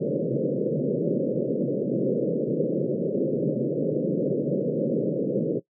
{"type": "band-pass noise", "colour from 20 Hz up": "white", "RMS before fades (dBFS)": -25, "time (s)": [0, 5.6], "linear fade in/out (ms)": 20, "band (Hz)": [130, 560], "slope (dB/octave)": 96, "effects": ["noise-tail reverb RT60 0.1 s tail -18 dB re dry"]}